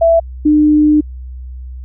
sine tone pair in turn, 664 / 301.3 Hz, E5 / D4, +12 / +44 cents, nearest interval octave + major second, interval 1368 cents, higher first, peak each -6 dBFS, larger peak neither, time 0.01-0.2 / 0.45-1.01 s, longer second, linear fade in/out 10 ms, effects added 63 Hz sine -25 dBFS peak until 1.84 s

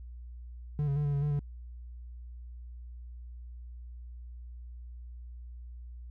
triangle tone with pitch steps, 147.6 / 140.1 / 147.4 / 143.8 / 141.3 / 147.5 / 144 Hz, D3 / C#3 / D3 / D3 / C#3 / D3 / D3, +9 / +19 / +7 / -36 / +34 / +8 / -34 cents, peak -25 dBFS, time 0.79-1.392 s, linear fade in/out 0 ms, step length 86 ms, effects added 60 Hz sine -42 dBFS peak until 6.1 s

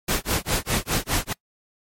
pink noise with tremolo, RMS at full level -21 dBFS, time 0.08-1.33 s, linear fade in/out 5 ms, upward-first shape sine, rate 4.9 Hz, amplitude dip 100%, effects noise-tail reverb RT60 0.1 s tail -25 dB re dry + MP3 64 kbps

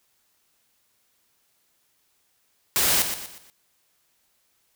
white noise with echo, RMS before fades -21 dBFS, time 2.76-3.02 s, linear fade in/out 0 ms, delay 120 ms, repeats 4, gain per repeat -8 dB, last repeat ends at 3.5 s, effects white hiss -68 dBFS RMS until 4.75 s

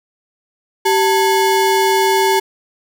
square ring-modulated tone, 640 Hz, D#5, 49 cents sharp, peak -9 dBFS, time 0.85-2.4 s, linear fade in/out 10 ms, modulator 253 Hz, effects none

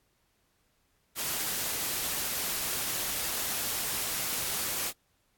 white noise, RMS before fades -32 dBFS, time 1.15-4.93 s, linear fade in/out 50 ms, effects pink hiss -72 dBFS RMS until 5.37 s + AAC 64 kbps

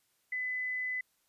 sine tone, 2008 Hz, B6, 28 cents sharp, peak -32 dBFS, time 0.32-1.01 s, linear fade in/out 5 ms, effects white hiss -74 dBFS RMS until 1.28 s + resampled to 32000 Hz

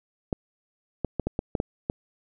clicks, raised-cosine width 2 ms, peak -12 dBFS, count 8, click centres 0.328 / 1.047 / 1.197 / 1.27 / 1.391 / 1.552 / 1.601 / 1.899 s, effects none

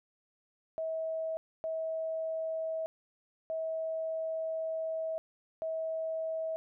sine tone bursts at uneven times, 644 Hz, E5, 41 cents flat, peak -32 dBFS, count 4, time 0.78-1.37 / 1.64-2.86 / 3.5-5.18 / 5.62-6.56 s, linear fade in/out 0 ms, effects none

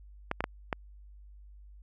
clicks, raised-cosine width 0.5 ms, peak -14 dBFS, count 4, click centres 0.314 / 0.406 / 0.441 / 0.728 s, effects added 50 Hz sine -49 dBFS peak until 1.82 s

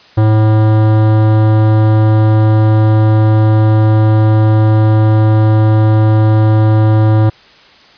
sine tone with hard clipping, 108.5 Hz, A2, 24 cents flat, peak -8 dBFS, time 0.17-7.3 s, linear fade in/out 10 ms, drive 17 dB, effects white hiss -42 dBFS RMS until 7.97 s + resampled to 11025 Hz

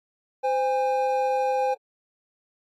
triangle tone pair together, 516.8 / 814 Hz, C5 / G#5, -21 / -35 cents, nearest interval minor sixth, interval 786 cents, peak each -22 dBFS, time 0.43-1.75 s, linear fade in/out 20 ms, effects AAC 48 kbps

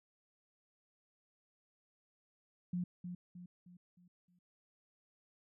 sine tone with echo, 177.8 Hz, F3, 31 cents sharp, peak -34 dBFS, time 2.73-2.84 s, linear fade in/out 5 ms, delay 310 ms, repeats 5, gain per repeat -7 dB, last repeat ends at 4.39 s, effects none

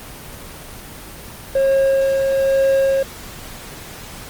triangle tone with tremolo, 541 Hz, C#5, 42 cents flat, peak -10 dBFS, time 1.55-3.03 s, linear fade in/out 5 ms, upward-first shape sine, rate 1.1 Hz, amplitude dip 30%, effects pink hiss -35 dBFS RMS until 4.29 s + Opus 24 kbps

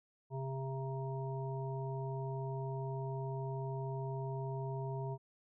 harmonic tone, 133.8 Hz, C3, 39 cents sharp, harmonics 1 / 3 / 5 / 7, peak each -38 / -44 / -48 / -47 dBFS, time 0.3-5.18 s, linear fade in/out 50 ms, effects none

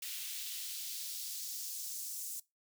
white noise with high-pass filter sweep, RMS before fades -42 dBFS, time 0.02-2.4 s, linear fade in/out 5 ms, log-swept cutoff 2700 to 7200 Hz, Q 1.4, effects noise-tail reverb RT60 0.2 s tail -20 dB re dry

